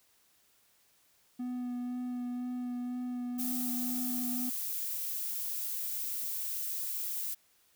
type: tone with vibrato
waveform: triangle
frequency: 246.9 Hz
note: B3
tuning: in tune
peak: -32 dBFS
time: 1.39-4.5 s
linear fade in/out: 10 ms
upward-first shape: sine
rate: 2 Hz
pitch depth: 13 cents each way
type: noise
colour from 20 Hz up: violet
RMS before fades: -36 dBFS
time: 3.38-7.35 s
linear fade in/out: 20 ms
effects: white hiss -68 dBFS RMS until 7.75 s